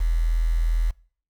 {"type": "tone with quantisation", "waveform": "sine", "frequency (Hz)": 41.2, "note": "E1", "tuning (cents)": 0, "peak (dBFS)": -18, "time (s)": [0, 0.91], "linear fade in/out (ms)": 10, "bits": 7, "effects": ["noise-tail reverb RT60 0.5 s tail -24 dB re dry"]}